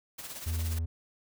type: noise with tremolo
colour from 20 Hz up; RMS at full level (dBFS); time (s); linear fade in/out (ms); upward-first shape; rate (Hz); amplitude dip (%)
white; -40; 0.18-0.79; 10; sine; 17; 55
type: tone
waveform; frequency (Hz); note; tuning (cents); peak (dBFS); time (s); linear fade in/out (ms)
triangle; 82; E2; -9; -27; 0.46-0.86; 10
effects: none